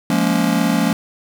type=chord; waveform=square; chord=Bb minor seventh; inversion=second; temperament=just; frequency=174.81 / 209.8 / 233.1 / 279.7 Hz; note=F3 / Ab3 / Bb3 / Db4; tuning=+2 / +18 / 0 / +16 cents; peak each=-21 dBFS; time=0.1-0.93 s; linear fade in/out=2 ms; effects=7-bit